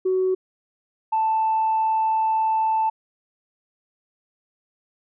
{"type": "tone pair in turn", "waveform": "sine", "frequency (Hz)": [373.6, 881.9], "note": ["F#4", "A5"], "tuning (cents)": [17, 4], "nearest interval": "octave + minor third", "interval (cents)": 1487, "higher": "second", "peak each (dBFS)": -17, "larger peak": "neither", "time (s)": [[0.05, 0.35], [1.12, 2.9]], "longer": "second", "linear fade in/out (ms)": 10, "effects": ["tanh soft clip ceiling -14 dBFS"]}